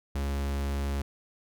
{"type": "tone", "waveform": "45% pulse", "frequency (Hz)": 69.9, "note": "C#2", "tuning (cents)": 15, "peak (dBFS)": -28, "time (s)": [0.15, 1.02], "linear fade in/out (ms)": 5, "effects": []}